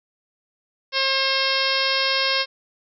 harmonic tone, 536 Hz, C5, 42 cents sharp, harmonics 1 / 2 / 3 / 4 / 5 / 6 / 7 / 8 / 9 / 10, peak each -28 / -28 / -28 / -28 / -28 / -28 / -28 / -28 / -28 / -28 dBFS, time 0.92-2.46 s, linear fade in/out 50 ms, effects none

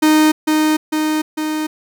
45% pulse tone with echo, 309 Hz, D#4, 12 cents flat, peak -9 dBFS, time 0.02-0.32 s, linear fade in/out 10 ms, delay 450 ms, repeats 3, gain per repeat -3 dB, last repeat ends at 1.67 s, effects none

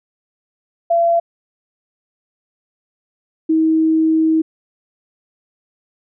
sine tone pair in turn, 679 / 319 Hz, F5 / D#4, -49 / +43 cents, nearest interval octave + minor second, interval 1308 cents, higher first, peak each -11 dBFS, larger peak neither, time 0.9-1.2 / 3.49-4.42 s, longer second, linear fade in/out 10 ms, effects none

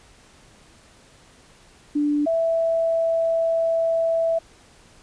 sine tone pair in turn, 293.7 / 659.3 Hz, D4 / E5, 0 / 0 cents, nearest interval octave + major second, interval 1400 cents, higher second, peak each -18 dBFS, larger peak neither, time 1.95-2.26 / 2.26-4.39 s, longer second, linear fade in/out 10 ms, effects pink hiss -52 dBFS RMS until 5.02 s + resampled to 22050 Hz

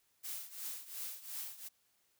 blue noise with tremolo, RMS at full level -41 dBFS, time 0.23-1.69 s, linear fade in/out 20 ms, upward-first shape triangle, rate 2.8 Hz, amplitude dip 85%, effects white hiss -75 dBFS RMS until 2.19 s

